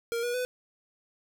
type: tone with pitch steps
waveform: square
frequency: 466.2 / 482.9 / 500.2 Hz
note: A#4 / B4 / B4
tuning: 0 / -39 / +22 cents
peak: -29 dBFS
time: 0.12-0.45 s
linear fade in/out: 0 ms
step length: 110 ms
effects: 11-bit